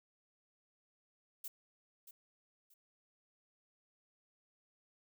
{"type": "noise with echo", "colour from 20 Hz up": "violet", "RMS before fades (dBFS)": -44, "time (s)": [1.44, 1.48], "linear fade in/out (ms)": 5, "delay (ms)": 630, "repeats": 2, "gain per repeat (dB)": -11, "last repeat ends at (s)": 2.74, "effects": []}